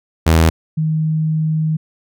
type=tone pair in turn; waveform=sawtooth / sine; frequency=81.2 / 157.05 Hz; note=E2 / D#3; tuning=-26 / +16 cents; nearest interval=major seventh; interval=1142 cents; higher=second; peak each=-5 / -14 dBFS; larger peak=first; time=0.26-0.5 / 0.77-1.77 s; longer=second; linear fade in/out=10 ms; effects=none